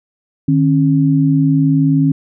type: tone pair together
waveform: sine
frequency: 153.16 / 272.6 Hz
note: D#3 / C#4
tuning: -27 / -29 cents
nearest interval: minor seventh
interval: 998 cents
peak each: -12 dBFS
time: 0.48-2.12 s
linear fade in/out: 5 ms
effects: none